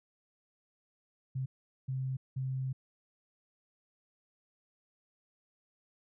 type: tone bursts at uneven times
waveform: sine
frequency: 131.4 Hz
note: C3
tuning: 8 cents sharp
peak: -32 dBFS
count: 3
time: 1.35-1.46 / 1.88-2.17 / 2.36-2.73 s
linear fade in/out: 10 ms
effects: none